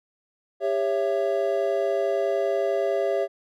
triangle chord, C# diminished, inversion second, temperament just, 399.1 / 554.4 / 665.2 Hz, G4 / C#5 / E5, +31 / 0 / +16 cents, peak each -24 dBFS, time 0.6-3.28 s, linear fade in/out 50 ms, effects none

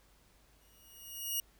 5% pulse tone with exponential growth, 2878 Hz, F#7, 49 cents flat, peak -22 dBFS, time 0.61-1.4 s, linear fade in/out 1 ms, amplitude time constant 170 ms, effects added 50 Hz sine -67 dBFS peak until 1.59 s + pink hiss -67 dBFS RMS until 1.59 s

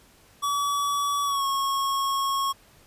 square tone with pitch glide, 1141 to 1095.2 Hz, C#6 to C#6, +50 to -21 cents, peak -24 dBFS, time 0.42-2.53 s, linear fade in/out 20 ms, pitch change -71 cents, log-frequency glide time 1.24-1.45 s, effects pink hiss -56 dBFS RMS until 2.86 s + resampled to 32000 Hz

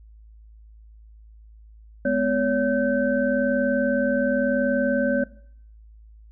sine tone cluster, 211.2 / 252.1 / 563 / 1539 Hz, G#3 / B3 / C#5 / G6, +29 / +36 / +27 / -32 cents, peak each -27 / -24 / -22 / -28 dBFS, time 2.05-5.24 s, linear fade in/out 5 ms, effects noise-tail reverb RT60 0.6 s tail -19 dB re dry + added 54 Hz sine -45 dBFS peak until 6.31 s

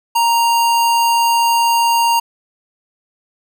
square tone, 932.3 Hz, A#5, in tune, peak -12 dBFS, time 0.15-2.2 s, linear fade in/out 10 ms, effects none

